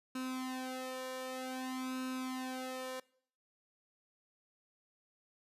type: tone with flanger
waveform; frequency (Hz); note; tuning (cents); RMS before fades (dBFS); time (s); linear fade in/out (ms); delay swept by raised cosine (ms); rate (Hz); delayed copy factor
sawtooth; 258; C4; -24; -41; 0.15-3; 5; 0.75 to 1.75; 0.53; +0.95
effects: noise-tail reverb RT60 0.6 s tail -22 dB re dry + resampled to 32000 Hz